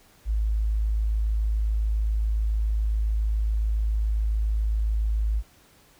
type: tone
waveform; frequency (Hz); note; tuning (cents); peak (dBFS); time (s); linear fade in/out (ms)
sine; 53.6; A1; -45; -21; 0.25-5.43; 50
effects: pink hiss -57 dBFS RMS until 5.99 s